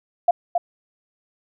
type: tone with echo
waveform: sine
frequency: 697 Hz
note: F5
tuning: 4 cents flat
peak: -11 dBFS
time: 0.28-0.31 s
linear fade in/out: 5 ms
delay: 270 ms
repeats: 1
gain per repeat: -5 dB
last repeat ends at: 0.58 s
effects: none